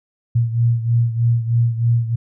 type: beating tone pair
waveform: sine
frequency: 116.54 / 119.74 Hz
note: A#2 / A#2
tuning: 0 / +47 cents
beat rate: 3.2 Hz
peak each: -15 / -20 dBFS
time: 0.35-2.16 s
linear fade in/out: 10 ms
effects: none